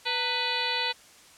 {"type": "harmonic tone with a mistuned harmonic", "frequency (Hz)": 495.1, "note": "B4", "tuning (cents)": 4, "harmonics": [1, 2, 3, 4, 5, 6, 7, 8, 9], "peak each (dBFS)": [-38, -33, -37, -35, -33, -36, -35, -32, -36], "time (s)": [0.05, 0.93], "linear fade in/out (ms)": 20, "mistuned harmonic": 2, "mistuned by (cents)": -130, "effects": ["white hiss -53 dBFS RMS until 1.37 s", "low-pass 9000 Hz 12 dB/octave"]}